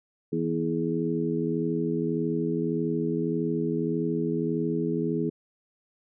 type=harmonic tone with a mistuned harmonic; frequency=81.7 Hz; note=E2; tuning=15 cents flat; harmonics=2 / 3 / 4 / 5; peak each=-30 / -30 / -30 / -30 dBFS; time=0.32-5.3 s; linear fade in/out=10 ms; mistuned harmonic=5; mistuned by=+47 cents; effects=none